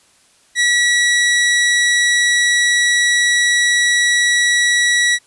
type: tone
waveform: sawtooth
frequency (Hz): 1934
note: B6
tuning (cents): -37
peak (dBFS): -8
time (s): 0.55-5.19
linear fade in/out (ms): 50
effects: white hiss -53 dBFS RMS until 5.26 s + resampled to 24000 Hz